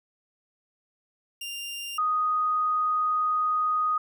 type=tone pair in turn; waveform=sawtooth / sine; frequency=2794 / 1244.6 Hz; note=F7 / D#6; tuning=0 / 0 cents; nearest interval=octave + major second; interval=1400 cents; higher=first; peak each=-30 / -22 dBFS; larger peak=second; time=1.41-1.98 / 1.98-3.98 s; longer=second; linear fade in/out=5 ms; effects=none